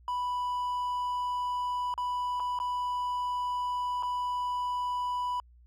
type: tone with dropouts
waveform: triangle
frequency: 987.8 Hz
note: B5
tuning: in tune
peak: -27 dBFS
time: 0.08-5.4 s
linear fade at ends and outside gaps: 1 ms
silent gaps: 1.94-1.978 / 2.398-2.402 / 2.589-2.6 / 4.026-4.032 s
effects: added 60 Hz sine -54 dBFS peak until 5.66 s